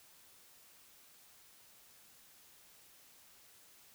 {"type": "silence", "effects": ["white hiss -62 dBFS RMS until 3.94 s"]}